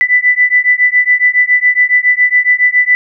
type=beating tone pair; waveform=sine; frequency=1984 / 1991.2 Hz; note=B6 / B6; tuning=+7 / +14 cents; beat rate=7.2 Hz; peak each=-10 dBFS; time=0.01-2.95 s; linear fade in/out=0 ms; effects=none